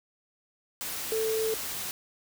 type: tone in noise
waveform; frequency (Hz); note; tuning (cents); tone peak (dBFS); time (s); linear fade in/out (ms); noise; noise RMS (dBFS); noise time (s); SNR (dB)
sine; 441.8; A4; +7; -26; 1.12-1.54; 0; white; -35; 0.81-1.91; +6
effects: none